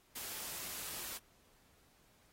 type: noise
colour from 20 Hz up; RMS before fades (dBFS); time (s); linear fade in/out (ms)
white; -44; 0.15-1.18; 10
effects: pink hiss -69 dBFS RMS until 2.32 s + AAC 48 kbps